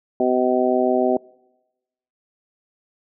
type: harmonic tone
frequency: 126.6 Hz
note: B2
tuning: 43 cents sharp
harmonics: 2 / 3 / 4 / 5 / 6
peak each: -22 / -20 / -26 / -21 / -25 dBFS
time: 0.2-1.17 s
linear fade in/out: 2 ms
effects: noise-tail reverb RT60 1.0 s tail -25 dB re dry